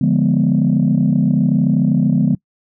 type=chord; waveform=sine; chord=D diminished seventh; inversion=none; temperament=equal; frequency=146.83 / 174.61 / 207.7 / 246.9 Hz; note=D3 / F3 / Ab3 / Cb4; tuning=0 / 0 / 0 / 0 cents; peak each=-16 dBFS; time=0.01-2.35 s; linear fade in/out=5 ms; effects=noise-tail reverb RT60 0.1 s tail -25 dB re dry + tanh soft clip ceiling -5 dBFS